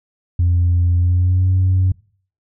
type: tone with pitch glide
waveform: sine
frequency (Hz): 87.31 to 93.04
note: F2 to F#2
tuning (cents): 0 to +10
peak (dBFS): -10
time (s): 0.39-1.92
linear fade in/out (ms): 5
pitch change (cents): +110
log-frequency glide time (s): 0.96-1.49
effects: noise-tail reverb RT60 0.5 s tail -24 dB re dry + tanh soft clip ceiling -9 dBFS